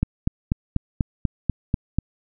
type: click train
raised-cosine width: 5 ms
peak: -7 dBFS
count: 9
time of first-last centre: 0.03-1.986 s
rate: 4.09 Hz
effects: none